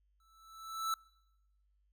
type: tone with exponential growth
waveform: square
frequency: 1318.5 Hz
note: E6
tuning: in tune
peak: -31 dBFS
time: 0.2-0.94 s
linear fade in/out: 2 ms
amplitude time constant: 160 ms
effects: noise-tail reverb RT60 1.0 s tail -26 dB re dry + added 50 Hz sine -70 dBFS peak until 1.92 s